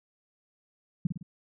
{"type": "tone with echo", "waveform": "sine", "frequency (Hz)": 171.9, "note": "F3", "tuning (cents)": -27, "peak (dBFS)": -21, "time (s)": [1.05, 1.07], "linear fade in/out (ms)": 5, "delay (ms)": 53, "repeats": 3, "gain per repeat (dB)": -6, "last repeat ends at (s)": 1.229, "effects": []}